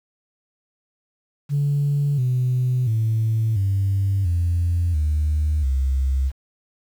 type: tone with pitch steps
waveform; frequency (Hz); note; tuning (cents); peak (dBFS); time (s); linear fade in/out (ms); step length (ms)
sine; 143.3 / 126.2 / 111.14 / 97.88 / 86.2 / 75.91 / 66.85; D3 / B2 / A2 / G2 / F2 / D#2 / C2; -42 / +38 / +18 / -2 / -22 / -42 / +38; -16; 1.49-6.32; 50; 690
effects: tanh soft clip ceiling -14 dBFS + 8-bit